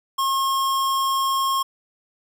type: tone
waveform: square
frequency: 1078 Hz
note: C#6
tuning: 49 cents flat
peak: -20 dBFS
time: 0.18-1.63 s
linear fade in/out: 10 ms
effects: 9-bit